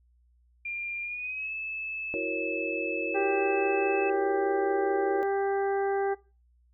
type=tone with pitch glide; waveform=sine; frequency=2395 to 2612 Hz; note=D7 to E7; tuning=+33 to -17 cents; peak=-32 dBFS; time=0.65-4.1 s; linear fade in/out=5 ms; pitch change=+150 cents; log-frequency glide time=1.03-1.53 s
type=chord; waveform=sine; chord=F# dominant seventh; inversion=third; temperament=equal with one note detuned; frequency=329.6 / 370 / 468.3 / 554.4 Hz; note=E4 / F#4 / A#4 / C#5; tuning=0 / 0 / +8 / 0 cents; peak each=-35 dBFS; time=2.14-5.23 s; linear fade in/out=0 ms
type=harmonic tone; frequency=394.8 Hz; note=G4; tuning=12 cents sharp; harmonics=1 / 2 / 3 / 4 / 5; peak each=-27 / -30 / -43 / -39 / -46 dBFS; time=3.14-6.15 s; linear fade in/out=20 ms
effects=noise-tail reverb RT60 0.3 s tail -19 dB re dry + added 60 Hz sine -61 dBFS peak until 6.73 s